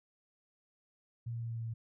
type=tone with pitch steps; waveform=sine; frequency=117.1 / 116.43 / 115.75 / 115.09 / 114.43 / 113.77 Hz; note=A#2 / A#2 / A#2 / A#2 / A#2 / A#2; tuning=+8 / -2 / -12 / -22 / -32 / -42 cents; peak=-36 dBFS; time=1.26-1.74 s; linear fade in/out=10 ms; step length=80 ms; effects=none